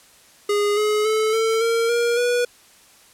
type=tone with pitch steps; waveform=square; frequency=411.6 / 423.2 / 435.1 / 447.3 / 459.9 / 472.8 / 486.1 Hz; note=G#4 / G#4 / A4 / A4 / A#4 / A#4 / B4; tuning=-16 / +33 / -19 / +28 / -23 / +24 / -28 cents; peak=-18 dBFS; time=0.49-2.45 s; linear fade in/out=5 ms; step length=280 ms; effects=white hiss -51 dBFS RMS until 3.13 s + low-pass 11000 Hz 12 dB/octave